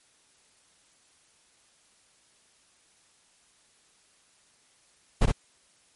brown noise with echo, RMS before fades -18 dBFS, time 5.21-5.26 s, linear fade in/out 10 ms, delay 60 ms, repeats 1, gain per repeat -3 dB, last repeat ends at 5.32 s, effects white hiss -63 dBFS RMS until 5.95 s + MP3 48 kbps

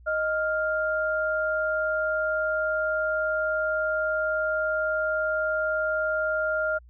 sine tone pair together, 623.6 / 1400 Hz, D#5 / F6, +4 / +4 cents, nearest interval octave + major second, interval 1400 cents, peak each -26 dBFS, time 0.06-6.79 s, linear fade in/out 20 ms, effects added 60 Hz sine -48 dBFS peak until 6.89 s

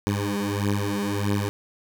15% pulse beating tone pair, 100.6 / 102.2 Hz, G2 / G#2, +45 / -27 cents, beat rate 1.6 Hz, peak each -20 dBFS, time 0.07-1.49 s, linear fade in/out 0 ms, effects none

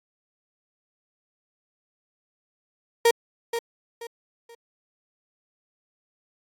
35% pulse tone with echo, 466.2 Hz, A#4, in tune, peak -13 dBFS, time 3.05-3.11 s, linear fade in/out 5 ms, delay 480 ms, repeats 3, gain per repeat -10 dB, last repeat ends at 4.55 s, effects AAC 48 kbps

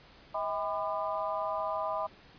harmonic tone with a mistuned harmonic, 200.8 Hz, G3, 42 cents sharp, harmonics 3 / 4 / 5 / 6, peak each -34 / -38 / -35 / -38 dBFS, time 0.34-2.07 s, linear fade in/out 10 ms, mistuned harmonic 3, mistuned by +100 cents, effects pink hiss -56 dBFS RMS until 2.38 s + resampled to 11025 Hz

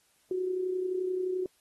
sine tone with amplitude modulation, 369 Hz, F#4, 5 cents flat, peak -26 dBFS, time 0.31-1.46 s, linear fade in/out 2 ms, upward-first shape sine, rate 31.5 Hz, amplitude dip 50%, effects white hiss -68 dBFS RMS until 1.6 s + AAC 32 kbps

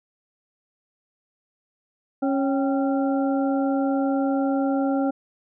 harmonic tone with a mistuned harmonic, 274.8 Hz, C#4, 15 cents flat, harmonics 1 / 2 / 3 / 5, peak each -21 / -27 / -29 / -37 dBFS, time 2.22-5.11 s, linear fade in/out 10 ms, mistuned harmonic 3, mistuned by -87 cents, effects none

